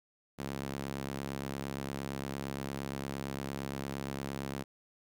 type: tone with high-pass filter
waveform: sawtooth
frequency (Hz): 68.7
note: C#2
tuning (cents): -15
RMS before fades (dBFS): -39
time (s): 0.38-4.64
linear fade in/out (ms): 20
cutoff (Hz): 170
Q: 0.98
effects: none